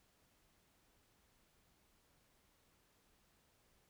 silence, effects pink hiss -74 dBFS RMS until 3.89 s

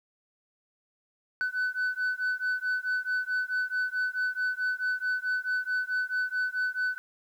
sine beating tone pair, 1500 / 1504.6 Hz, F#6 / F#6, +23 / +29 cents, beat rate 4.6 Hz, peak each -28 dBFS, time 1.41-6.98 s, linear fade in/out 0 ms, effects tanh soft clip ceiling -24 dBFS + 10-bit

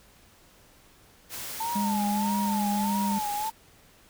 white noise, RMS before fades -37 dBFS, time 1.29-3.52 s, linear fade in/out 50 ms
sine tone with vibrato, 885 Hz, A5, 10 cents sharp, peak -28 dBFS, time 1.6-3.5 s, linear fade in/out 5 ms, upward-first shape sine, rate 1.6 Hz, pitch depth 130 cents each way
triangle tone with pitch glide, 204.5 to 202.3 Hz, G#3 to G#3, -26 to -45 cents, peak -24 dBFS, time 1.75-3.19 s, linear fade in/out 10 ms, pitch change -19 cents, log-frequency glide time 2.45-2.95 s
effects pink hiss -57 dBFS RMS until 4.09 s

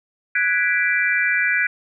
sine chord, G# half-diminished seventh, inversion third, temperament equal, 1480 / 1661.2 / 1975.5 / 2349 Hz, F#6 / G#6 / B6 / D7, 0 / 0 / 0 / 0 cents, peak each -22 dBFS, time 0.35-1.67 s, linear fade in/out 5 ms, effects none

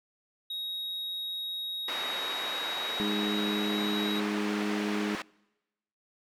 triangle tone with pitch glide, 3781 to 3827 Hz, A#7 to A#7, +24 to +45 cents, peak -32 dBFS, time 0.5-4.2 s, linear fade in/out 5 ms, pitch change +21 cents, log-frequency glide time 1.96-3.96 s
white band-pass noise, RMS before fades -37 dBFS, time 1.88-5.22 s, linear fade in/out 2 ms, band 370 to 2200 Hz, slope 12 dB/octave
harmonic tone, 103.83 Hz, G#2, in tune, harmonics 2 / 3 / 4, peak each -31 / -34 / -36 dBFS, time 3-5.15 s, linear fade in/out 0 ms
effects noise-tail reverb RT60 1.0 s tail -25 dB re dry

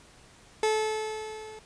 30% pulse tone with level ramp, 433.9 Hz, A4, 24 cents flat, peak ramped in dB -19 to -40 dBFS, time 0.63-1.59 s, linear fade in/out 2 ms, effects pink hiss -55 dBFS RMS until 1.65 s + resampled to 22050 Hz

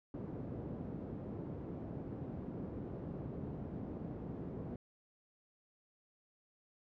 pink band-pass noise, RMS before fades -44 dBFS, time 0.14-4.76 s, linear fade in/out 2 ms, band 110 to 380 Hz, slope 12 dB/octave, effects none

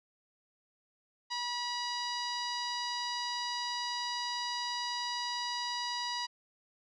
sawtooth tone with low-pass filter, 969 Hz, B5, 33 cents flat, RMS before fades -36 dBFS, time 1.3-6.27 s, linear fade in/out 20 ms, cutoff 4800 Hz, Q 4.5, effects none

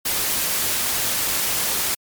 white noise, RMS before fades -22 dBFS, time 0.05-1.95 s, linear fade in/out 10 ms, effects MP3 96 kbps

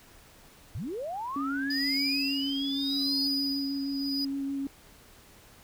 sine linear sweep, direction up, 75.5 to 4435 Hz, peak -32 dBFS, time 0.75-3.27 s, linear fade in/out 0 ms
sine tone with vibrato, 275.9 Hz, C#4, 8 cents flat, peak -29 dBFS, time 1.36-4.67 s, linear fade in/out 2 ms, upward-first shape sine, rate 6.4 Hz, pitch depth 13 cents each way
triangle tone with tremolo, 4942 Hz, D#8, 13 cents flat, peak -25 dBFS, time 1.7-4.25 s, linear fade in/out 5 ms, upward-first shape sine, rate 0.82 Hz, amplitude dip 80%
effects tanh soft clip ceiling -19 dBFS + pink hiss -55 dBFS RMS until 5.63 s

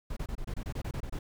brown noise bursts, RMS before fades -35 dBFS, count 12, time 0.1-1.19 s, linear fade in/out 5 ms, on 67 ms, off 26 ms, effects none

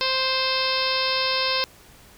harmonic tone, 523.3 Hz, C5, in tune, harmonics 1 / 2 / 3 / 4 / 5 / 6 / 7 / 8 / 9 / 10, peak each -29 / -28 / -33 / -33 / -29 / -33 / -30 / -29 / -31 / -29 dBFS, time 0.01-1.64 s, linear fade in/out 0 ms, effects pink hiss -50 dBFS RMS until 2.17 s

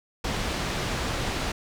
pink low-pass noise, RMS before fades -29 dBFS, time 0.24-1.52 s, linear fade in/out 5 ms, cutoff 5700 Hz, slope 12 dB/octave, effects none

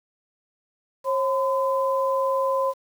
sine tone pair together, 539 / 1017.5 Hz, C#5 / C6, -49 / -49 cents, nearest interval major seventh, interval 1100 cents, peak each -22 / -24 dBFS, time 1.04-2.74 s, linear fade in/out 50 ms, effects 8-bit

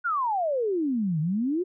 sine exponential two-way sweep, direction down then up, 1480 to 148.6 to 379.6 Hz, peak -23 dBFS, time 0.04-1.64 s, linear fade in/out 20 ms, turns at 1.2 s, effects none

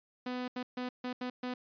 sawtooth tone bursts at uneven times, 250 Hz, B3, 21 cents sharp, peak -31 dBFS, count 6, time 0.26-0.48 / 0.56-0.63 / 0.77-0.89 / 1.04-1.13 / 1.21-1.3 / 1.43-1.54 s, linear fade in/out 5 ms, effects resampled to 11025 Hz

